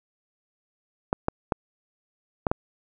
clicks, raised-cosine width 1 ms, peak -8 dBFS, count 5, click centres 1.129 / 1.284 / 1.522 / 2.468 / 2.515 s, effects none

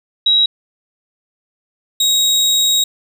sine / 30% pulse tone pair in turn, 3852 / 3792 Hz, B7 / A#7, -44 / +29 cents, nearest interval unison, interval 27 cents, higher first, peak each -9 dBFS, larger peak neither, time 0.26-0.46 / 2-2.84 s, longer second, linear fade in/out 5 ms, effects none

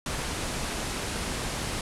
pink low-pass noise, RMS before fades -32 dBFS, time 0.06-1.81 s, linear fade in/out 2 ms, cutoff 11000 Hz, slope 48 dB/octave, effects none

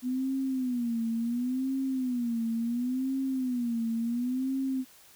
sine tone with vibrato, 246.9 Hz, B3, in tune, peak -27 dBFS, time 0.02-4.85 s, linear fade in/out 50 ms, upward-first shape sine, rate 0.71 Hz, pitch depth 140 cents each way, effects white hiss -56 dBFS RMS until 5.15 s

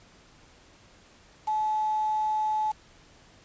sine tone with quantisation, 860 Hz, A5, 40 cents flat, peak -24 dBFS, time 1.47-2.72 s, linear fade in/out 10 ms, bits 7, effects pink hiss -56 dBFS RMS until 3.44 s + resampled to 16000 Hz

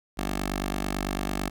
10% pulse tone with notch filter, 49 Hz, G1, in tune, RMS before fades -30 dBFS, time 0.17-1.5 s, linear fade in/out 20 ms, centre 100 Hz, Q 0.53, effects none

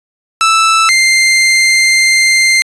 sawtooth tone pair in turn, 1318.5 / 2093 Hz, E6 / C7, 0 / 0 cents, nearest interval minor sixth, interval 800 cents, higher second, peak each -3 dBFS, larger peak neither, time 0.41-0.89 / 0.89-2.62 s, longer second, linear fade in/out 0 ms, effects resampled to 22050 Hz

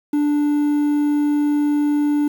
triangle tone, 293.7 Hz, D4, in tune, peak -13 dBFS, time 0.13-2.28 s, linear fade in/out 5 ms, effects 7-bit

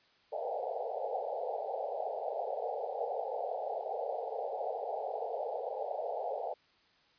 white band-pass noise, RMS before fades -37 dBFS, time 0.32-6.54 s, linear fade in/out 10 ms, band 440 to 820 Hz, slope 96 dB/octave, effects white hiss -67 dBFS RMS until 7.18 s + resampled to 11025 Hz

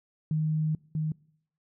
sine tone pair in turn, 155.56 / 155.56 Hz, D#3 / D#3, 0 / 0 cents, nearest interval unison, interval 0 cents, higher neither, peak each -24 / -26 dBFS, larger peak first, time 0.31-0.75 / 0.95-1.12 s, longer first, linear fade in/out 2 ms, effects noise-tail reverb RT60 0.7 s tail -24 dB re dry

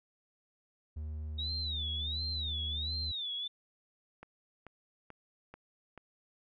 triangle tone, 76.7 Hz, D#2, 24 cents flat, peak -35 dBFS, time 0.96-3.12 s, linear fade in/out 10 ms
sine tone with vibrato, 3729 Hz, A#7, in tune, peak -35 dBFS, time 1.38-3.48 s, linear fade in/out 10 ms, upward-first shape sine, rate 1.4 Hz, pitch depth 190 cents each way
click train, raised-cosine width 0.5 ms, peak -33 dBFS, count 5, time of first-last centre 4.23-5.977 s, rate 2.29 Hz
effects none

